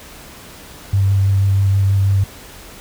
sine tone with vibrato, 98 Hz, G2, in tune, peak -11 dBFS, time 0.93-2.24 s, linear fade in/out 5 ms, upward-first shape triangle, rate 6.2 Hz, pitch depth 16 cents each way, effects pink hiss -38 dBFS RMS until 2.8 s

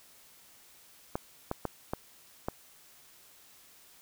clicks, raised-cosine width 1 ms, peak -17 dBFS, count 5, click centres 1.155 / 1.514 / 1.653 / 1.935 / 2.485 s, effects white hiss -58 dBFS RMS until 4.01 s

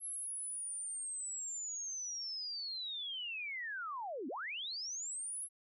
sine linear two-way sweep, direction down then up, 11175 to 232.8 to 11175 Hz, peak -39 dBFS, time 0-5.49 s, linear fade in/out 50 ms, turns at 4.28 s, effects none

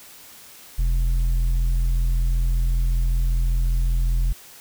square tone with low-pass filter, 42.61 Hz, F1, 42 cents flat, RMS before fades -20 dBFS, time 0.78-4.33 s, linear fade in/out 10 ms, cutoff 90 Hz, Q 1.7, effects white hiss -45 dBFS RMS until 4.6 s

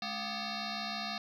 sine tone with frequency modulation, 1741 Hz, A6, 19 cents flat, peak -34 dBFS, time 0.02-1.18 s, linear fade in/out 2 ms, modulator 488 Hz, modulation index 6.2, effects tanh soft clip ceiling -30 dBFS

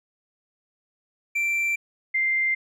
triangle / sine tone pair in turn, 2349 / 2093 Hz, D7 / C7, 0 / 0 cents, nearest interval major second, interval 200 cents, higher first, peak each -20 dBFS, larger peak neither, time 1.35-1.76 / 2.14-2.55 s, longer neither, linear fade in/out 10 ms, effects none

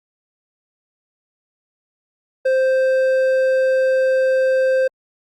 sine tone with hard clipping, 523.3 Hz, C5, in tune, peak -15 dBFS, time 2.45-4.88 s, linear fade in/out 10 ms, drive 6 dB, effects Opus 48 kbps

